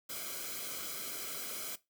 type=noise with comb filter; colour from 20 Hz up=white; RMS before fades=-41 dBFS; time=0.09-1.76 s; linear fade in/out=10 ms; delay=1.1 ms; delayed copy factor=-0.75; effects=noise-tail reverb RT60 0.2 s tail -18 dB re dry